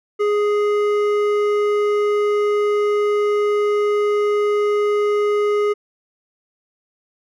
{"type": "tone with hard clipping", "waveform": "sine", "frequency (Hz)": 415.3, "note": "G#4", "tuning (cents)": 0, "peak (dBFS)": -17, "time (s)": [0.19, 5.74], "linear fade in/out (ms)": 20, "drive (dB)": 10, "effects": []}